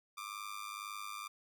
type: tone with amplitude modulation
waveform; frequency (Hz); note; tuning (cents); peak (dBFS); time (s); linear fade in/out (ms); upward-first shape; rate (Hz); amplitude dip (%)
sawtooth; 1188; D6; +20; -35; 0.17-1.28; 10; sine; 102; 80
effects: none